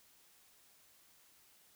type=silence; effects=white hiss -66 dBFS RMS until 1.75 s